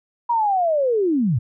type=linear sweep; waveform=sine; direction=down; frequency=967 to 101.6 Hz; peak=-16 dBFS; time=0.29-1.39 s; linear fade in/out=10 ms; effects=none